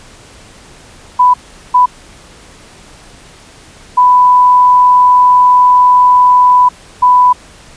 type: tone bursts at uneven times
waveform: sine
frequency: 994 Hz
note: B5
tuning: 11 cents sharp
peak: -3 dBFS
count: 4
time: 1.19-1.34 / 1.74-1.86 / 3.97-6.69 / 7.02-7.33 s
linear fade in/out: 10 ms
effects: pink hiss -38 dBFS RMS until 7.76 s + resampled to 22050 Hz